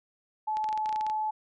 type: tone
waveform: sine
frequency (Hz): 862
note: A5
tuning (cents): -36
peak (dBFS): -27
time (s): 0.47-1.31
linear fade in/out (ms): 10
type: clicks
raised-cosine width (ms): 0.2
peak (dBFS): -24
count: 12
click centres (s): 0.57 / 0.642 / 0.689 / 0.728 / 0.776 / 0.859 / 0.892 / 0.927 / 0.96 / 1.01 / 1.066 / 1.099
effects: none